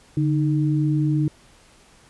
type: tone pair together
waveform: sine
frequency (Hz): 145.83 / 309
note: D3 / D#4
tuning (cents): -12 / -12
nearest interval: octave + minor second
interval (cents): 1300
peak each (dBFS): -19 / -22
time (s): 0.17-1.28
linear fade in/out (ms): 2
effects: pink hiss -53 dBFS RMS until 2.09 s + resampled to 24000 Hz